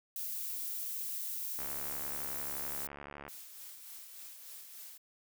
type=noise; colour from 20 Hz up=violet; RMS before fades=-39 dBFS; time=0.16-2.87 s; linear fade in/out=2 ms
type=click train; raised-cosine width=0.5 ms; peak=-30 dBFS; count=122; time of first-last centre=1.59-3.28 s; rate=71.6 Hz
type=noise with tremolo; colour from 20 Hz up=blue; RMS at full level=-48 dBFS; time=3.28-4.98 s; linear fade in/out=10 ms; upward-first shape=sine; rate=3.4 Hz; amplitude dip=40%
effects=none